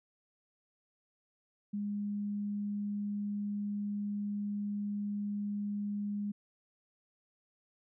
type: tone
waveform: sine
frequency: 205 Hz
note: G#3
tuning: 22 cents flat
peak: -33 dBFS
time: 1.73-6.32 s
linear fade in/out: 10 ms
effects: none